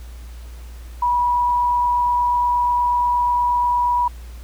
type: tone with frequency modulation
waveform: sine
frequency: 973 Hz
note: B5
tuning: 26 cents flat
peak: -15 dBFS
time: 1.02-4.08 s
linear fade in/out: 5 ms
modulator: 28.4 Hz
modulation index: 0.37
effects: added 59 Hz sine -33 dBFS peak until 4.43 s + pink hiss -48 dBFS RMS until 4.43 s